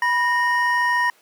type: tone pair together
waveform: triangle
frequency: 979.3 / 1853 Hz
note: B5 / A#6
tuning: -15 / -11 cents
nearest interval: major seventh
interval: 1104 cents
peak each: -18 dBFS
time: 0.02-1.1 s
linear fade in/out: 2 ms
effects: pink hiss -56 dBFS RMS until 1.21 s + high-pass 400 Hz 12 dB/octave